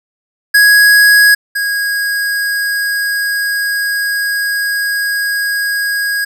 square tone pair in turn, 1661.2 / 1645 Hz, G#6 / G#6, 0 / -17 cents, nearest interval unison, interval 17 cents, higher first, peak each -5 / -14 dBFS, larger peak first, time 0.54-1.35 / 1.55-6.25 s, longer second, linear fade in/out 10 ms, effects none

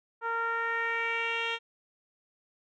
10% pulse tone with low-pass filter sweep, 460.6 Hz, A#4, 21 cents flat, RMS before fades -31 dBFS, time 0.21-1.59 s, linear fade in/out 50 ms, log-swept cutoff 1200 to 3400 Hz, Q 3.2, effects none

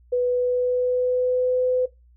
sine tone with pitch glide, 493.9 to 505.4 Hz, B4 to B4, 0 to +40 cents, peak -18 dBFS, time 0.12-1.86 s, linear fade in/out 10 ms, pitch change +40 cents, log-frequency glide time 0.27-1.64 s, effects noise-tail reverb RT60 0.2 s tail -18 dB re dry + added 60 Hz sine -51 dBFS peak until 2.16 s

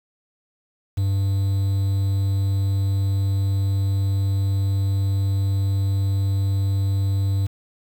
triangle tone with quantisation, 98 Hz, G2, in tune, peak -16 dBFS, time 0.97-7.47 s, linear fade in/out 10 ms, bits 7, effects none

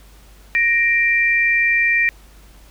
sine tone pair together, 1864.7 / 2361 Hz, A#6 / D7, 0 / +9 cents, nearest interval major third, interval 409 cents, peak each -16 dBFS, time 0.55-2.09 s, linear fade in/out 0 ms, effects added 50 Hz sine -44 dBFS peak until 2.7 s + pink hiss -50 dBFS RMS until 2.7 s

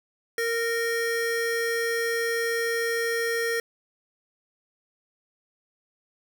square tone pair together, 463.2 / 1850 Hz, A#4 / A#6, -11 / -14 cents, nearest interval 2 octaves, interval 2397 cents, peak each -27 / -29 dBFS, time 0.38-3.6 s, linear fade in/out 2 ms, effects none

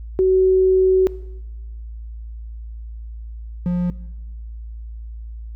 sine / triangle tone pair in turn, 375.4 / 177.17 Hz, F#4 / F3, +25 / +25 cents, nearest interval octave + minor second, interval 1300 cents, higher first, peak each -12 / -15 dBFS, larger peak first, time 0.19-1.07 / 3.66-3.9 s, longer first, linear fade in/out 0 ms, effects noise-tail reverb RT60 1.0 s tail -19 dB re dry + added 56 Hz sine -30 dBFS peak until 5.55 s

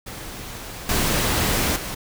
pink noise with level steps, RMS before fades -35 / -21 / -30 dBFS, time 0.06-1.95 s, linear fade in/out 10 ms, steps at 0.89 / 1.76 s, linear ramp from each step 2 ms, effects none

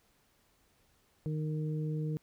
harmonic tone, 154.2 Hz, D#3, 15 cents flat, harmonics 1 / 2 / 3, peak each -32 / -42 / -43 dBFS, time 1.26-2.17 s, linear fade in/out 0 ms, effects pink hiss -70 dBFS RMS until 2.22 s

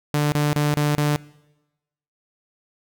sawtooth tone bursts, 147.8 Hz, D3, 11 cents sharp, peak -14 dBFS, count 5, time 0.14-1.16 s, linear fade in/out 0 ms, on 180 ms, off 30 ms, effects noise-tail reverb RT60 1.0 s tail -22 dB re dry

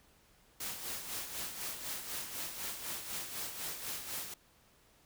white noise with tremolo, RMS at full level -39 dBFS, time 0.6-4.34 s, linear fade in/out 5 ms, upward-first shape sine, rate 4 Hz, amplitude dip 55%, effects pink hiss -66 dBFS RMS until 5.05 s

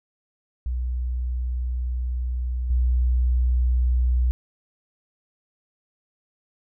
sine tone with level steps, 61.74 Hz, B1, in tune, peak -23 / -17 dBFS, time 0.66-4.31 s, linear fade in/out 0 ms, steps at 2.7 s, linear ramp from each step 5 ms, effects none

